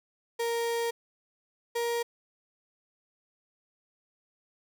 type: tone pair in turn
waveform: 35% pulse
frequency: 466.2 / 470.5 Hz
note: A#4 / A#4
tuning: 0 / +16 cents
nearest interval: unison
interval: 16 cents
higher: second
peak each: -26 dBFS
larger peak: neither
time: 0.39-0.91 / 1.75-2.03 s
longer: first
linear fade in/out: 10 ms
effects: none